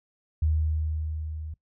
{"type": "tone with level ramp", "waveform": "sine", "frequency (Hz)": 77.9, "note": "D#2", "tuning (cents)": 3, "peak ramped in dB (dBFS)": [-20, -34], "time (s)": [0.42, 1.54], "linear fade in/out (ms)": 5, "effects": ["noise-tail reverb RT60 0.1 s tail -20 dB re dry"]}